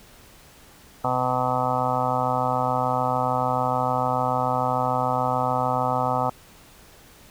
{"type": "harmonic tone", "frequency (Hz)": 126.8, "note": "B2", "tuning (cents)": 46, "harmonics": [1, 2, 4, 5, 6, 7, 8, 9, 10], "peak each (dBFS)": [-30, -32, -30, -30, -26, -28, -32, -31, -30], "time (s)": [1.04, 6.3], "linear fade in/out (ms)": 5, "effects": ["pink hiss -50 dBFS RMS until 7.3 s"]}